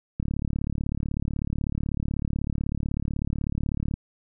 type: click train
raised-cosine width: 5 ms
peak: -15 dBFS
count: 136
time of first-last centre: 0.2-3.94 s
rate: 36.1 Hz
effects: none